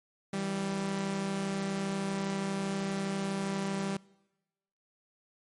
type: tone pair together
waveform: sawtooth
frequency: 163.21 / 195.7 Hz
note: E3 / G3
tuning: -17 / -3 cents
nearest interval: minor third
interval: 314 cents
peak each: -35 / -28 dBFS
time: 0.33-3.97 s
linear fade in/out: 5 ms
effects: noise-tail reverb RT60 1.0 s tail -23 dB re dry + MP3 48 kbps